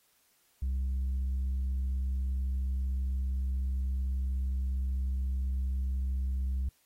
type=tone with tanh clipping; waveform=sine; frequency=65.41 Hz; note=C2; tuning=in tune; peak=-29 dBFS; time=0.62-6.69 s; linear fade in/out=5 ms; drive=2 dB; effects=white hiss -69 dBFS RMS until 6.85 s + AAC 48 kbps